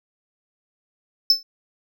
triangle tone with exponential decay, 5270 Hz, E8, 1 cent flat, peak -7 dBFS, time 1.3-1.43 s, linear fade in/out 2 ms, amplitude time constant 28 ms, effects none

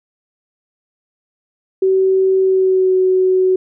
sine tone with pitch glide, 380.3 to 372.9 Hz, F#4 to F#4, +48 to +14 cents, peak -10 dBFS, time 1.82-3.56 s, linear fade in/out 5 ms, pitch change -34 cents, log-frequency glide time 2.4-2.95 s, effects none

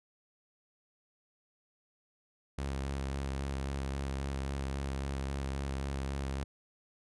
sawtooth tone with vibrato, 68.2 Hz, C#2, 28 cents flat, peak -30 dBFS, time 2.58-6.44 s, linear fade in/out 5 ms, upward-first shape square, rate 3.7 Hz, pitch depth 19 cents each way, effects resampled to 24000 Hz

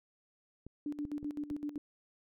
clicks, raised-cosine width 3 ms, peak -34 dBFS, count 4, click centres 0.666 / 1.052 / 1.229 / 1.51 s
sine tone with tremolo, 293.7 Hz, D4, in tune, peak -34 dBFS, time 0.86-1.78 s, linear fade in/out 2 ms, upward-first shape square, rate 7.8 Hz, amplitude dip 75%
effects none

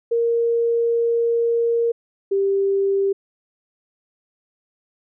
sine tone pair in turn, 466.2 / 393.3 Hz, A#4 / G4, 0 / +6 cents, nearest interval minor third, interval 294 cents, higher first, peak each -16 dBFS, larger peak neither, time 0.11-1.92 / 2.31-3.13 s, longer first, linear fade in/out 10 ms, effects none

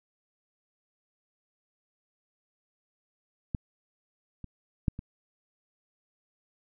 clicks, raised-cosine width 5 ms, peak -17 / -28 / -12 / -25 dBFS, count 4, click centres 3.548 / 4.443 / 4.882 / 4.991 s, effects none

